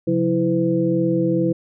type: tone cluster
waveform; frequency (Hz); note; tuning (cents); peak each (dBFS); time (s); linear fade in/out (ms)
sine; 136.5 / 178.8 / 329.8 / 505; C#3 / F3 / E4 / B4; -26 / +41 / +1 / +39; -25 / -22 / -19 / -23; 0.07-1.53; 10
effects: none